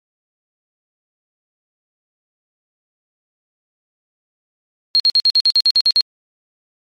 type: tone bursts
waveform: sine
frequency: 4250 Hz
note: C8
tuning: 26 cents sharp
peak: -9 dBFS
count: 11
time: 4.95-6.008 s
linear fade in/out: 0 ms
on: 48 ms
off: 53 ms
effects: MP3 64 kbps